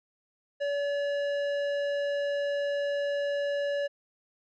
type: tone with tanh clipping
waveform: triangle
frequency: 571 Hz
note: D5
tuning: 49 cents flat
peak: -29 dBFS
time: 0.6-3.88 s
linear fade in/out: 20 ms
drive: 17 dB
effects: none